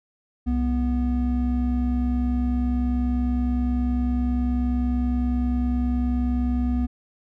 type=tone pair together; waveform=triangle; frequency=64.84 / 244.8 Hz; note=C2 / B3; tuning=-15 / -15 cents; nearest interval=octave + major seventh; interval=2300 cents; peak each=-21 dBFS; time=0.46-6.87 s; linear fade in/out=20 ms; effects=none